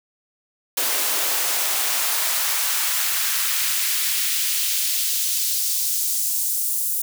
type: noise with high-pass filter sweep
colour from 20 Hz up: white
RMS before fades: -22 dBFS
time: 0.77-7.02 s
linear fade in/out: 5 ms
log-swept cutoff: 360 to 9700 Hz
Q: 0.94
effects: none